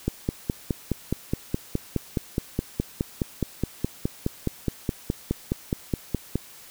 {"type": "click train", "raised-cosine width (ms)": 3, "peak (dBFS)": -10, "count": 31, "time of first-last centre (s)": [0.08, 6.356], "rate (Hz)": 4.78, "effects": ["white hiss -47 dBFS RMS until 6.7 s"]}